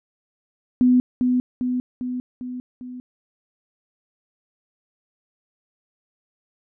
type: tone with echo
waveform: sine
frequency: 250 Hz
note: B3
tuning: 21 cents sharp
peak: -12 dBFS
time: 0.81-1 s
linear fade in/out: 0 ms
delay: 400 ms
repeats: 5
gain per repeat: -4 dB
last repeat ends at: 3 s
effects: none